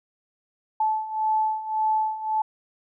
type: beating tone pair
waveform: sine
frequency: 868 / 869.8 Hz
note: A5 / A5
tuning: -24 / -20 cents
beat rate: 1.8 Hz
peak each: -27 / -23 dBFS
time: 0.8-2.42 s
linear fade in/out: 5 ms
effects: none